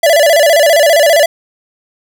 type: tone with vibrato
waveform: square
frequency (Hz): 622.3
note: D#5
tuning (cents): 0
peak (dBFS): -6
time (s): 0.03-1.26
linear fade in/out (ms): 5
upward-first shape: square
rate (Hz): 15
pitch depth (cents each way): 120
effects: none